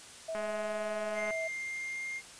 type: tone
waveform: sine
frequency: 649 Hz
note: E5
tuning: 27 cents flat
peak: -34 dBFS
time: 0.28-1.48 s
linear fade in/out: 10 ms
type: click train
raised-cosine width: 0.5 ms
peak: -26 dBFS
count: 202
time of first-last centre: 0.35-1.307 s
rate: 210 Hz
type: tone with pitch glide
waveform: triangle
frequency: 2100 to 2116 Hz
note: C7 to C7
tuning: +6 to +19 cents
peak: -34 dBFS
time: 1.14-2.22 s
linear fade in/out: 50 ms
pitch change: +13 cents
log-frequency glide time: 1.31-2.1 s
effects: white hiss -50 dBFS RMS until 2.39 s + resampled to 22050 Hz